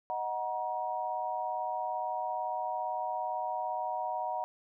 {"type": "chord", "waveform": "sine", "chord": "D# minor", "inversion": "none", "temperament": "equal with one note detuned", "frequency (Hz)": [622.3, 740, 948.6], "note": ["D#5", "F#5", "A#5"], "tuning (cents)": [0, 0, 30], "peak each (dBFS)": [-39, -35, -35], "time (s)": [0.1, 4.44], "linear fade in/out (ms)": 0, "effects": []}